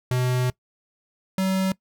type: tone pair in turn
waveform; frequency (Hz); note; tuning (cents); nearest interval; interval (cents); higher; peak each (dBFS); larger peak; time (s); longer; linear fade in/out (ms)
square; 126 / 189.83; B2 / F#3; +35 / +45; perfect fifth; 710; second; -21; neither; 0.11-0.5 / 1.38-1.72; first; 2
effects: noise-tail reverb RT60 0.1 s tail -21 dB re dry